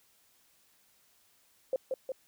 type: tone with echo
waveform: sine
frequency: 523.3 Hz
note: C5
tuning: in tune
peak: -26 dBFS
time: 1.73-1.76 s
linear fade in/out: 2 ms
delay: 180 ms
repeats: 2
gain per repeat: -3 dB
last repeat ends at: 2.12 s
effects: white hiss -67 dBFS RMS until 2.27 s